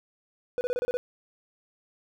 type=tone bursts; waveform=triangle; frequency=493.9 Hz; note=B4; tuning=in tune; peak=-23 dBFS; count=7; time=0.58-0.97 s; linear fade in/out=0 ms; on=30 ms; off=30 ms; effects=none